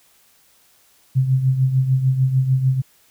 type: tone with tremolo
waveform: sine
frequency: 131.3 Hz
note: C3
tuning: 6 cents sharp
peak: -11 dBFS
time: 1.15-2.82 s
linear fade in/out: 20 ms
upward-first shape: triangle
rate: 6.7 Hz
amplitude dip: 70%
effects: white hiss -56 dBFS RMS until 3.1 s